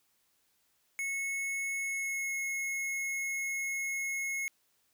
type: tone with pitch glide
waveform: square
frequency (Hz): 2194 to 2173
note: C#7 to C#7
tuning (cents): -18 to -35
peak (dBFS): -33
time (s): 0.99-4.48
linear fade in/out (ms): 0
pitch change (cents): -17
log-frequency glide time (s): 1.76-2.32
effects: white hiss -73 dBFS RMS until 4.93 s